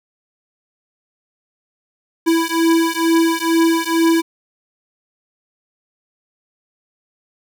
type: beating tone pair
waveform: square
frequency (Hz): 329 / 331.2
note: E4 / E4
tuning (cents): -3 / +8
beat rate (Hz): 2.2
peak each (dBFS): -17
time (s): 2.26-4.22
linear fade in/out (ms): 20
effects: none